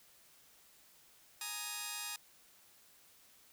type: chord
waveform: 5% pulse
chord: Ab suspended second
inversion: none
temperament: just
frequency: 830.6 / 934.4 / 1245.9 Hz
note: Ab5 / Bb5 / Eb6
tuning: 0 / +4 / +2 cents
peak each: -34 dBFS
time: 1.41-2.16 s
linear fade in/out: 2 ms
effects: white hiss -64 dBFS RMS until 3.52 s